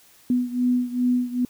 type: beating tone pair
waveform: sine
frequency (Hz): 246.9 / 249.4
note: B3 / B3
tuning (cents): 0 / +17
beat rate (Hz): 2.5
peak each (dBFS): -21 / -24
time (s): 0.3-1.45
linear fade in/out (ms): 2
effects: white hiss -54 dBFS RMS until 1.49 s